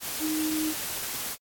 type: tone in noise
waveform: sine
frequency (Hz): 311.1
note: D#4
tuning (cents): 0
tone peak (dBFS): -26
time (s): 0.19-0.74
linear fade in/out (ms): 50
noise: white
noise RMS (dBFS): -33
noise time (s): 0-1.37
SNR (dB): +4
effects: AAC 64 kbps